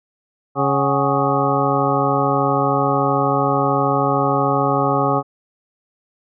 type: harmonic tone with a mistuned harmonic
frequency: 138.59 Hz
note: C#3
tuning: in tune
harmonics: 1 / 2 / 3 / 4 / 5 / 6 / 8 / 9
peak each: -23 / -23 / -23 / -23 / -23 / -23 / -23 / -23 dBFS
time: 0.55-5.23 s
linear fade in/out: 50 ms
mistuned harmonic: 5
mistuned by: +110 cents
effects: none